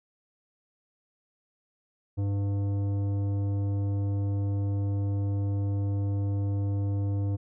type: tone with tanh clipping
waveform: sine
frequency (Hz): 100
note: G2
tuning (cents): +35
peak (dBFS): -27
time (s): 2.17-7.37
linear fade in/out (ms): 20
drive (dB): 12
effects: none